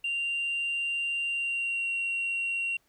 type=tone with pitch glide; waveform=sine; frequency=2777 to 2748 Hz; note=F7 to F7; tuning=-10 to -29 cents; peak=-26 dBFS; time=0.04-2.77 s; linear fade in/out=5 ms; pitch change=-19 cents; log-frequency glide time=1.26-1.9 s; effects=tanh soft clip ceiling -25 dBFS + pink hiss -69 dBFS RMS until 2.88 s